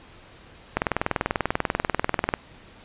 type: click train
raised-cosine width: 0.5 ms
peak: -6 dBFS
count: 33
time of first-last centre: 0.77-2.339 s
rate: 20.4 Hz
effects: pink hiss -49 dBFS RMS until 2.84 s + resampled to 8000 Hz